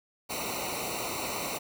pink noise with comb filter, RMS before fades -34 dBFS, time 0.29-1.59 s, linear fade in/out 20 ms, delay 0.6 ms, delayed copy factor -1, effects none

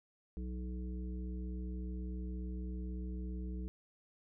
harmonic tone with a mistuned harmonic, 61.74 Hz, B1, in tune, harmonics 1 / 3 / 5 / 7, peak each -39 / -45 / -50 / -55 dBFS, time 0.37-3.68 s, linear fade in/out 0 ms, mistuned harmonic 5, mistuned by +49 cents, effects none

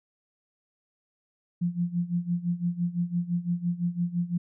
sine tone with tremolo, 174.2 Hz, F3, 4 cents flat, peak -22 dBFS, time 1.61-4.38 s, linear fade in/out 10 ms, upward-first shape sine, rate 5.9 Hz, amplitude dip 85%, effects none

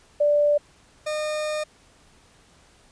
sine / 40% pulse tone pair in turn, 587.3 / 609.9 Hz, D5 / D#5, 0 / -35 cents, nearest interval minor second, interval 65 cents, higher second, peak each -16 / -24 dBFS, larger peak first, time 0.2-0.58 / 1.06-1.64 s, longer second, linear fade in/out 10 ms, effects pink hiss -56 dBFS RMS until 2.91 s + resampled to 22050 Hz

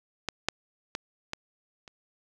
clicks, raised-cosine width 0.2 ms, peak -12 / -7 / -14 / -15 / -29 dBFS, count 5, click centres 0.287 / 0.486 / 0.951 / 1.334 / 1.878 s, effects none

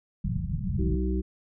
white low-pass noise, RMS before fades -29 dBFS, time 0.24-0.95 s, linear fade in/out 5 ms, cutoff 200 Hz, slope 96 dB/octave
harmonic tone, 63 Hz, B1, 35 cents sharp, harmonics 1 / 3 / 5 / 6, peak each -26 / -31 / -33 / -34 dBFS, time 0.78-1.22 s, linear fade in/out 20 ms
effects none

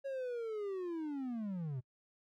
triangle linear sweep, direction down, 554.4 to 120.8 Hz, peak -35 dBFS, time 0.04-1.81 s, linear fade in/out 20 ms, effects noise-tail reverb RT60 0.1 s tail -25 dB re dry

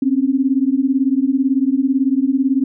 sine beating tone pair, 259 / 277 Hz, C4 / C#4, -17 / -1 cents, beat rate 18 Hz, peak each -16 dBFS, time 0.02-2.64 s, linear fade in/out 5 ms, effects none

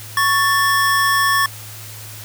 square tone pair together, 1112.3 / 1767 Hz, C#6 / A6, +6 / +7 cents, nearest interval minor sixth, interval 801 cents, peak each -17 dBFS, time 0.17-1.46 s, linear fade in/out 2 ms, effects added 107 Hz sine -36 dBFS peak until 2.24 s + white hiss -36 dBFS RMS until 2.24 s

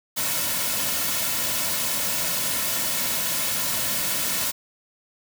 white noise with comb filter, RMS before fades -25 dBFS, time 0.16-4.52 s, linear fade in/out 20 ms, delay 2.5 ms, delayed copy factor -0.55, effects none

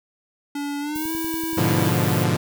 square tone with pitch glide, 286.6 to 325.4 Hz, D4 to E4, -42 to -22 cents, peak -26 dBFS, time 0.55-1.9 s, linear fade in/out 5 ms, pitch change +220 cents, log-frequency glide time 0.8-1.12 s
violet noise, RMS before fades -32 dBFS, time 0.95-2.24 s, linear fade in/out 5 ms
click train, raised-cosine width 3 ms, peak -26 dBFS, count 9, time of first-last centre 0.96-1.722 s, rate 10.5 Hz
sawtooth chord, G# diminished seventh, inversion none, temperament equal, 103.83 / 123.47 / 146.83 / 174.61 Hz, G#2 / B2 / D3 / F3, 0 / 0 / 0 / 0 cents, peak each -20 dBFS, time 1.57-2.37 s, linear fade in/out 10 ms
effects none

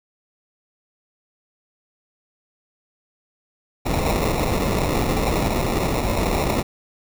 pink noise with sample-and-hold, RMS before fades -21 dBFS, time 3.85-6.63 s, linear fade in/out 20 ms, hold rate 1575 Hz, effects none

